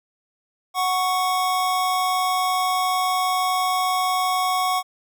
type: tone pair together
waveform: square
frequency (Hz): 739.5 / 1108.7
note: F#5 / C#6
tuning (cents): -1 / 0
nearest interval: perfect fifth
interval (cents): 701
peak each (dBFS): -23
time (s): 0.74-4.83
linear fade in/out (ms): 50
effects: none